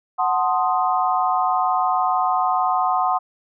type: chord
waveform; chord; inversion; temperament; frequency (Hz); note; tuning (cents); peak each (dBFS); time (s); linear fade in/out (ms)
sine; F# diminished seventh; none; equal; 740 / 880 / 1046.5 / 1244.5; F#5 / A5 / C6 / Eb6; 0 / 0 / 0 / 0; -20 / -26 / -22 / -24; 0.18-3.19; 20
effects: none